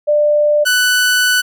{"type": "tone pair in turn", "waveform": ["sine", "sawtooth"], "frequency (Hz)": [594, 1490.7], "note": ["D5", "F#6"], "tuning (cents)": [20, 12], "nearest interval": "octave + major third", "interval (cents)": 1592, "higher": "second", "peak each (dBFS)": [-9, -7], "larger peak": "second", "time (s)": [[0.07, 0.65], [0.65, 1.42]], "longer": "second", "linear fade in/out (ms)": 20, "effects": []}